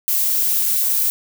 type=noise with dropouts; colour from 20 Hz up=violet; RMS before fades=-18 dBFS; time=0.08-1.1 s; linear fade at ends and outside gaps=0 ms; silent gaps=0.657-0.661 / 0.889-0.893 s; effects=none